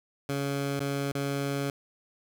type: tone with dropouts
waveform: 15% pulse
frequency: 140 Hz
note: C#3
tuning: 18 cents sharp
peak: -22 dBFS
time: 0.29-1.7 s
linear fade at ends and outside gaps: 2 ms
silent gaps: 0.793-0.804 / 1.119-1.151 s
effects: none